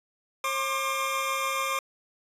25% pulse tone cluster, 538 / 1069 / 1194 Hz, C5 / C6 / D6, +48 / +37 / +28 cents, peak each -30 / -29 / -25 dBFS, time 0.44-1.79 s, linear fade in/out 2 ms, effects resampled to 32000 Hz

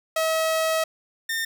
sawtooth tone pair in turn, 642 / 1815.9 Hz, E5 / A#6, -46 / -46 cents, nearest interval octave + tritone, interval 1800 cents, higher second, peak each -17 / -21 dBFS, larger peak first, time 0.16-0.84 / 1.29-1.45 s, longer first, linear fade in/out 5 ms, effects none

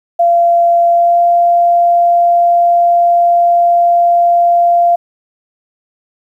sine tone with pitch glide, 687 to 692.6 Hz, F5 to F5, -29 to -15 cents, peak -6 dBFS, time 0.19-4.96 s, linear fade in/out 10 ms, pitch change +14 cents, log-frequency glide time 0.9-1.21 s, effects 8-bit

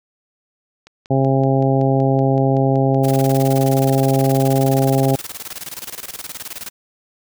click train, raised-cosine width 0.2 ms, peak -24 dBFS, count 13, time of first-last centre 0.87-3.134 s, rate 5.3 Hz
harmonic tone, 134.5 Hz, C3, 48 cents sharp, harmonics 1 / 2 / 3 / 4 / 5 / 6, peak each -16 / -19 / -21 / -22 / -23 / -24 dBFS, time 1.1-5.16 s, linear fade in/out 10 ms
white noise with tremolo, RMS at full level -29 dBFS, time 3.03-6.7 s, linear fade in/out 20 ms, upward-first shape square, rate 19 Hz, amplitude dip 80%
effects none

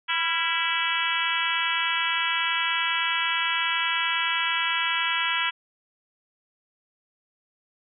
harmonic tone with a mistuned harmonic, 329.6 Hz, E4, in tune, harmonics 3 / 4 / 5 / 6 / 7 / 8 / 9 / 10, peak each -31 / -31 / -31 / -31 / -31 / -31 / -31 / -31 dBFS, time 0.08-5.51 s, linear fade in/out 20 ms, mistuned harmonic 4, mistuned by +56 cents, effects none

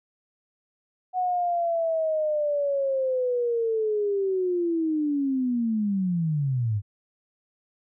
sine linear sweep, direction down, 740 to 98 Hz, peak -22 dBFS, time 1.13-6.82 s, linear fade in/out 50 ms, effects none

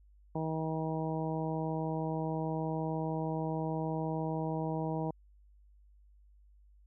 harmonic tone, 159.2 Hz, D#3, 40 cents sharp, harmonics 1 / 2 / 3 / 4 / 5 / 6, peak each -35 / -38 / -40 / -41 / -42 / -43 dBFS, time 0.35-5.11 s, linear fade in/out 5 ms, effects added 50 Hz sine -58 dBFS peak until 6.86 s

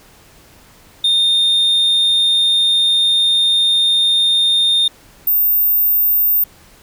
sine tone pair in turn, 3647 / 14588 Hz, A#7 / A#9, -39 / -39 cents, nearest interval 2 octaves, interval 2400 cents, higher second, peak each -8 dBFS, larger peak neither, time 1.04-4.88 / 5.27-6.44 s, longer first, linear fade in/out 5 ms, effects tanh soft clip ceiling -10 dBFS + pink hiss -46 dBFS RMS until 6.82 s

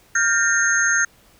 sine tone cluster, 1408 / 1569 / 1822 / 6420 Hz, F6 / G6 / A#6 / G8, +14 / +1 / -40 / +40 cents, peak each -21 dBFS, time 0.15-1.05 s, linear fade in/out 5 ms, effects pink hiss -54 dBFS RMS until 1.39 s

